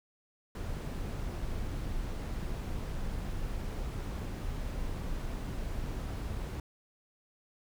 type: noise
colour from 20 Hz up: brown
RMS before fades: -36 dBFS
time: 0.55-6.6 s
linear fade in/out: 2 ms
effects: none